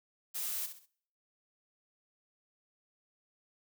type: noise with echo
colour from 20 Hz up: blue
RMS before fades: -37 dBFS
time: 0.34-0.67 s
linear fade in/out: 20 ms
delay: 65 ms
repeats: 3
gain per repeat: -9 dB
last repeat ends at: 0.865 s
effects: noise-tail reverb RT60 0.6 s tail -24 dB re dry